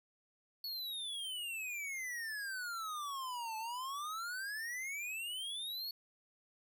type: exponential two-way sweep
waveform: square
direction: down then up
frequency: 4435 to 867 to 4435 Hz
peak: -40 dBFS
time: 0.64-5.91 s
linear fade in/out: 2 ms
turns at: 3.57 s
effects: none